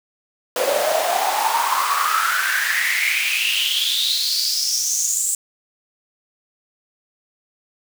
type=noise with high-pass filter sweep; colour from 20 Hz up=pink; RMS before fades=-20 dBFS; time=0.56-5.35 s; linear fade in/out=2 ms; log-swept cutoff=520 to 7900 Hz; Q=7.9; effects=none